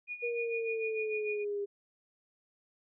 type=tone with tremolo; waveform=sine; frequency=2451 Hz; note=D#7; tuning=27 cents flat; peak=-34 dBFS; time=0.07-1.45 s; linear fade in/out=50 ms; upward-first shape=sine; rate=6.7 Hz; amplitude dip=80%
type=linear sweep; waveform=sine; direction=down; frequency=476.8 to 402.2 Hz; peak=-32 dBFS; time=0.22-1.66 s; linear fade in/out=20 ms
effects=none